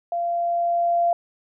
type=tone with level ramp; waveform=sine; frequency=689 Hz; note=F5; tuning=24 cents flat; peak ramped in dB=-22 to -16 dBFS; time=0.12-1.13 s; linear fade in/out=2 ms; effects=none